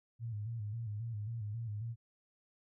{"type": "tone with vibrato", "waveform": "sine", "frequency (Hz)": 110, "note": "A2", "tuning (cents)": 0, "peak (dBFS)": -37, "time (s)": [0.19, 1.96], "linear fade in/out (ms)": 50, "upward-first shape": "square", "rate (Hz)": 3.7, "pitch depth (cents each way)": 91, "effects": []}